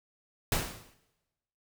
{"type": "noise with exponential decay", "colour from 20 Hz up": "pink", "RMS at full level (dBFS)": -26, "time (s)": [0.52, 0.94], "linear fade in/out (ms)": 1, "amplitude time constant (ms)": 91, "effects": ["noise-tail reverb RT60 1.0 s tail -17 dB re dry"]}